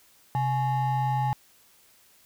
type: ring-modulated tone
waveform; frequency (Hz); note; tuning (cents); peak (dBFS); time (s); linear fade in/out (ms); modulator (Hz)
triangle; 486.9; B4; -25; -18; 0.35-1.33; 0; 356
effects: white hiss -59 dBFS RMS until 2.25 s